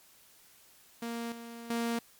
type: tone with level steps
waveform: sawtooth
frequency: 233.1 Hz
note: A#3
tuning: in tune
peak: -31 / -39 / -26 dBFS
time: 1.02-1.99 s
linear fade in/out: 5 ms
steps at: 1.32 / 1.7 s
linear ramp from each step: 2 ms
effects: white hiss -60 dBFS RMS until 2.19 s + MP3 96 kbps